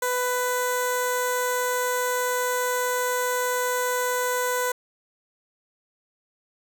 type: tone with notch filter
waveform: 10% pulse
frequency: 497.6 Hz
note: B4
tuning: 13 cents sharp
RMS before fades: -25 dBFS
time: 0.02-4.72 s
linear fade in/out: 5 ms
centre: 2700 Hz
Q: 0.76
effects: none